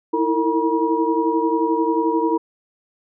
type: tone cluster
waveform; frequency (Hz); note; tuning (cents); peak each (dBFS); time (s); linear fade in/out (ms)
sine; 320.7 / 332 / 456.3 / 959; E4 / E4 / A#4 / A#5; -48 / +12 / -37 / +49; -22; 0.13-2.38; 10
effects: none